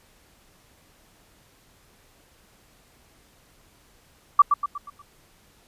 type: tone with echo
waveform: sine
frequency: 1161 Hz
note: D6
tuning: 20 cents flat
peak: -8 dBFS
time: 4.39-4.42 s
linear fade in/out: 5 ms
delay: 120 ms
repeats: 5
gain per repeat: -7 dB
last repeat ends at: 5.02 s
effects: pink hiss -58 dBFS RMS until 5.67 s + resampled to 32000 Hz